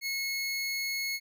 25% pulse tone, 2180 Hz, C#7, 29 cents flat, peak -27 dBFS, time 0.01-1.2 s, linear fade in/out 50 ms, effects none

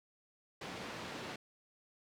pink band-pass noise, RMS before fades -45 dBFS, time 0.61-1.36 s, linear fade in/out 5 ms, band 160 to 4200 Hz, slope 12 dB/octave, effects none

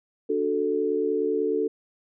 sine chord, D major, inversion none, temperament equal, 293.7 / 370 / 440 Hz, D4 / F#4 / A4, 0 / 0 / 0 cents, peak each -29 / -28 / -24 dBFS, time 0.29-1.68 s, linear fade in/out 10 ms, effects none

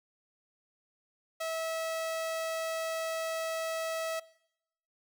sawtooth tone, 649 Hz, E5, 27 cents flat, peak -29 dBFS, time 1.4-4.2 s, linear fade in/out 10 ms, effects noise-tail reverb RT60 0.8 s tail -21 dB re dry

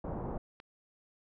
pink low-pass noise, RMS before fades -38 dBFS, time 0.04-0.38 s, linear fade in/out 5 ms, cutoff 950 Hz, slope 24 dB/octave
click, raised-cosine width 0.3 ms, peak -33 dBFS, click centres 0.601 s
effects none

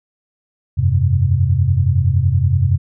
sine chord, F suspended second, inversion none, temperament equal, 87.31 / 98 / 130.81 Hz, F2 / G2 / C3, 0 / 0 / 0 cents, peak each -16 dBFS, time 0.77-2.78 s, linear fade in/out 20 ms, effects none

